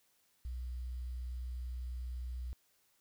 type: tone with quantisation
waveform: sine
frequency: 61.74 Hz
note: B1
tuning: in tune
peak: -38 dBFS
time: 0.45-2.53 s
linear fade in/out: 0 ms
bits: 11
effects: white hiss -73 dBFS RMS until 3 s